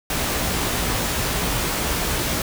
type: noise with comb filter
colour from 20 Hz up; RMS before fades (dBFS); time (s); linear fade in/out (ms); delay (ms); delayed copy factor
pink; -23; 0.1-2.42; 2; 17; +0.5
effects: none